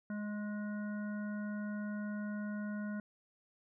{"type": "harmonic tone with a mistuned harmonic", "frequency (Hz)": 208.3, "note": "G#3", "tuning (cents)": 5, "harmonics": [1, 3, 5, 7, 9], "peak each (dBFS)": [-37, -50, -56, -49, -60], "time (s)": [0.1, 3], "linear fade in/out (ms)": 2, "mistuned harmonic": 5, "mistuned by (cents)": 21, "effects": []}